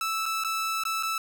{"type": "tone with dropouts", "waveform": "sawtooth", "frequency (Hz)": 1315, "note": "E6", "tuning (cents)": -5, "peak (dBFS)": -23, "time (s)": [0.01, 1.18], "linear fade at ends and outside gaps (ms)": 2, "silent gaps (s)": [[0.257, 0.261], [0.438, 0.446], [0.837, 0.852], [1.027, 1.032]], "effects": []}